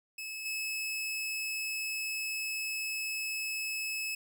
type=tone with level steps; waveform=sawtooth; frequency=2592 Hz; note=E7; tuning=30 cents flat; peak=-35 / -30 dBFS; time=0.18-4.15 s; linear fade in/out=5 ms; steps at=0.45 s; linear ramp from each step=10 ms; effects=none

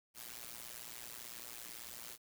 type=noise with amplitude modulation; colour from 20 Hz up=white; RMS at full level=-45 dBFS; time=0.14-2.18 s; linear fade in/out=50 ms; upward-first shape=sine; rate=118 Hz; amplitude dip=95%; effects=none

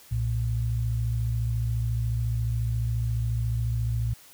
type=tone pair together; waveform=sine; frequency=61.1 / 115.34 Hz; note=B1 / A#2; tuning=-18 / -18 cents; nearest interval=major seventh; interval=1100 cents; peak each=-29 / -25 dBFS; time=0.11-4.14 s; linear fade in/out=10 ms; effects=white hiss -52 dBFS RMS until 4.33 s

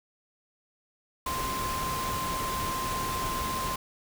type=tone in noise; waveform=sine; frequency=1044 Hz; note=C6; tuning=4 cents flat; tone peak=-31 dBFS; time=1.26-3.76 s; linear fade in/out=5 ms; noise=pink; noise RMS=-34 dBFS; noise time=1.26-3.76 s; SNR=0 dB; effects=none

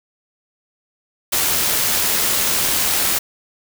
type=noise with amplitude modulation; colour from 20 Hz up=white; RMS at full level=-17 dBFS; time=1.32-3.19 s; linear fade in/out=10 ms; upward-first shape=sine; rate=79.9 Hz; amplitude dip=25%; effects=none

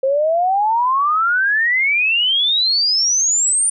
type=exponential sweep; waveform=sine; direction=up; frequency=523.3 to 9280 Hz; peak=-13 dBFS; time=0.03-3.7 s; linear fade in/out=5 ms; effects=none

